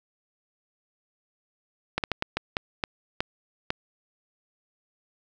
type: slowing click train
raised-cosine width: 0.3 ms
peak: -9 dBFS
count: 9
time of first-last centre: 1.98-3.704 s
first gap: 58 ms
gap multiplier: 1.36
effects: none